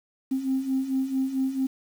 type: beating tone pair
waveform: sine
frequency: 261.6 / 266.1 Hz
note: C4 / C4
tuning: 0 / +29 cents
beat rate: 4.5 Hz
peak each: -29 / -24 dBFS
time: 0.31-1.67 s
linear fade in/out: 10 ms
effects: tanh soft clip ceiling -17 dBFS + 8-bit